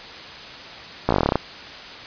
slowing click train, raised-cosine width 1 ms, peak -3 dBFS, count 12, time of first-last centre 1.09-1.356 s, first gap 16 ms, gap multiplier 1.08, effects white hiss -37 dBFS RMS until 2.06 s + resampled to 11025 Hz

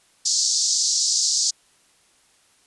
pink band-pass noise, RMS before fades -21 dBFS, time 0.25-1.51 s, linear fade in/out 10 ms, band 4500 to 7400 Hz, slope 48 dB/octave, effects white hiss -59 dBFS RMS until 2.66 s + resampled to 24000 Hz

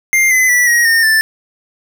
square tone with pitch steps, 2100 / 2028 / 1959.4 / 1892.6 / 1828.2 / 1765.9 Hz, C7 / B6 / B6 / A#6 / A#6 / A6, +6 / +45 / -14 / +26 / -34 / +6 cents, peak -9 dBFS, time 0.13-1.21 s, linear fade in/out 0 ms, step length 180 ms, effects none

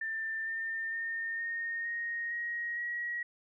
sine tone with pitch steps, 1786 / 1805.7 / 1825.6 / 1845.8 / 1866.2 / 1886.7 / 1907.6 Hz, A6 / A6 / A#6 / A#6 / A#6 / A#6 / A#6, +25 / +44 / -37 / -18 / +1 / +20 / +39 cents, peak -33 dBFS, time 0.01-3.23 s, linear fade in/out 5 ms, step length 460 ms, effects none

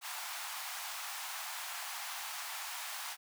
pink high-pass noise, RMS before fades -42 dBFS, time 0.01-3.17 s, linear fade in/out 50 ms, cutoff 740 Hz, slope 48 dB/octave, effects none

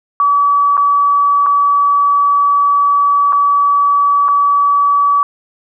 sine tone with dropouts, 1144 Hz, D6, 46 cents flat, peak -8 dBFS, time 0.2-5.23 s, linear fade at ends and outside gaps 1 ms, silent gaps 0.769-0.777 / 1.462-1.466 / 3.324-3.33 / 4.283-4.287 s, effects none

